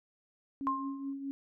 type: tone with tremolo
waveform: sine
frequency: 275.5 Hz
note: C#4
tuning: 11 cents flat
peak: -33 dBFS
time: 0.61-1.31 s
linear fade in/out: 0 ms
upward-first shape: triangle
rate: 4.7 Hz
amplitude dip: 60%
type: tone with exponential decay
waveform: sine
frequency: 1059 Hz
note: C6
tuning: 21 cents sharp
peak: -26 dBFS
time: 0.67-1.13 s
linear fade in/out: 0 ms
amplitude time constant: 100 ms
effects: none